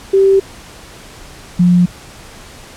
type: tone pair in turn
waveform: sine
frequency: 388.8 / 177.34 Hz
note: G4 / F3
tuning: -14 / +27 cents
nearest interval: octave + major second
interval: 1359 cents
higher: first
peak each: -6 dBFS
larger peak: neither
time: 0.13-0.4 / 1.59-1.86 s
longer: neither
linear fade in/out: 10 ms
effects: pink hiss -36 dBFS RMS until 2.76 s + low-pass 10000 Hz 12 dB/octave